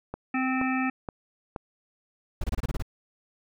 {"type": "click train", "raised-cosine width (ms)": 1, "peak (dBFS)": -19, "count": 4, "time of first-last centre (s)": [0.14, 1.562], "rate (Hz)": 2.11}
{"type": "harmonic tone", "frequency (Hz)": 260, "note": "C4", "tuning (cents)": -11, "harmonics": [1, 3, 5, 7, 9, 10], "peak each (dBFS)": [-26, -33, -34, -34, -36, -37], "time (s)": [0.34, 0.9], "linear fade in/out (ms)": 5}
{"type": "noise bursts", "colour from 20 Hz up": "brown", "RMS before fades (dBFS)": -27, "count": 8, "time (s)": [2.41, 2.824], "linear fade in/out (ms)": 5, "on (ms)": 29, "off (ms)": 26}
{"effects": []}